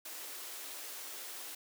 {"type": "high-pass noise", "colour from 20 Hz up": "white", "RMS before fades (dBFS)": -45, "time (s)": [0.05, 1.55], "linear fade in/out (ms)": 5, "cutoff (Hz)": 280, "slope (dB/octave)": 48, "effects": []}